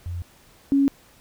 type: tone pair in turn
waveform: sine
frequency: 87.31 / 277.2 Hz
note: F2 / C#4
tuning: 0 / 0 cents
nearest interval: octave + minor sixth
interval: 2000 cents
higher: second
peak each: -27 / -15 dBFS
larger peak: second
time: 0.06-0.22 / 0.72-0.88 s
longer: neither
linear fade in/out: 0 ms
effects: pink hiss -54 dBFS RMS until 1.2 s